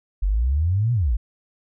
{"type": "exponential two-way sweep", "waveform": "sine", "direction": "up then down", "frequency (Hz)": [44.36, 124.9, 47.8], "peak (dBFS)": -17, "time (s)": [0.22, 1.17], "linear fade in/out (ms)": 10, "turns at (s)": 0.93, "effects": []}